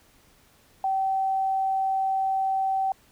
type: tone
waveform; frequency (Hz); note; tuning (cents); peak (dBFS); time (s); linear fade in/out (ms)
sine; 770; G5; -31; -22; 0.84-2.92; 2
effects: pink hiss -59 dBFS RMS until 3.11 s